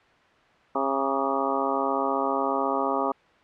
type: harmonic tone with a mistuned harmonic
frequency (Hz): 136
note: C#3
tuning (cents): -33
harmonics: 2 / 3 / 4 / 5 / 6 / 7 / 8 / 9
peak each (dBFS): -31 / -31 / -31 / -31 / -31 / -31 / -31 / -31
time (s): 0.75-3.12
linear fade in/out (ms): 5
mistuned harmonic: 8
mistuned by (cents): +65
effects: white hiss -57 dBFS RMS until 3.43 s + low-pass 2000 Hz 12 dB/octave